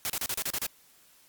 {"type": "noise bursts", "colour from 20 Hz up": "white", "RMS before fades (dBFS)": -31, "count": 8, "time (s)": [0.05, 0.665], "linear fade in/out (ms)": 0, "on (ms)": 48, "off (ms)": 33, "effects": ["white hiss -60 dBFS RMS until 1.28 s", "Opus 48 kbps"]}